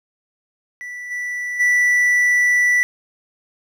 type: tone with level steps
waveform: triangle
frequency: 1966 Hz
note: B6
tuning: 8 cents flat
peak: -27 / -21 / -11 dBFS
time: 0.81-2.83 s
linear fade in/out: 0 ms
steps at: 1.1 / 1.59 s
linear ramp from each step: 20 ms
effects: none